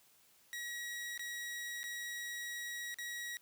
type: tone with dropouts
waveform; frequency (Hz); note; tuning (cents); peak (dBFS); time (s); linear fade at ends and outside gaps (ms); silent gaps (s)
sawtooth; 1911; A#6; +43; -37; 0.53-3.37; 0; 1.177-1.194 / 1.832-1.84 / 2.943-2.986
effects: white hiss -67 dBFS RMS until 3.41 s + high-pass 60 Hz 12 dB/octave